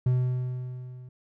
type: tone with level ramp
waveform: triangle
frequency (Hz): 126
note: B2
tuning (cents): +35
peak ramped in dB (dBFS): -17 to -40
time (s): 0.06-1.09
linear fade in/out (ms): 5
effects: none